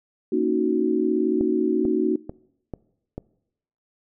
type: chord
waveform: sine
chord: D# minor seventh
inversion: second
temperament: equal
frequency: 233.1 / 277.2 / 311.1 / 370 Hz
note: A#3 / C#4 / D#4 / F#4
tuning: 0 / 0 / 0 / 0 cents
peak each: -26 / -28 / -24 / -22 dBFS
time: 0.32-2.16 s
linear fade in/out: 5 ms
type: click train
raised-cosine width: 2 ms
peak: -18 dBFS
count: 5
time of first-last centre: 1.41-3.18 s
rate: 2.26 Hz
effects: noise-tail reverb RT60 0.8 s tail -22 dB re dry